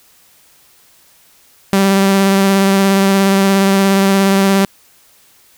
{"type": "tone with vibrato", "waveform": "sawtooth", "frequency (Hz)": 195.2, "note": "G3", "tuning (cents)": -7, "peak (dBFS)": -5, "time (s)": [1.73, 4.65], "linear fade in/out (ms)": 0, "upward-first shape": "sine", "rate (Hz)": 17, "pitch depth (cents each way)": 16, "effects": ["white hiss -49 dBFS RMS until 5.57 s"]}